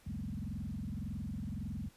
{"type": "tone with frequency modulation", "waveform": "sine", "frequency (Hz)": 146.83, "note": "D3", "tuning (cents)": 0, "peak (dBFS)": -37, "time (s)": [0.06, 1.89], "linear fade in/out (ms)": 10, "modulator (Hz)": 21.8, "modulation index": 4.1, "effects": ["pink hiss -64 dBFS RMS until 1.96 s", "resampled to 32000 Hz"]}